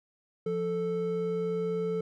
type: tone pair together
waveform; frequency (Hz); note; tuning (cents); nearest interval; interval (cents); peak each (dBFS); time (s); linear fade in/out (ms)
triangle; 174.61 / 440; F3 / A4; 0 / 0; octave + major third; 1600; -32 / -27; 0.46-2.01; 5
effects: none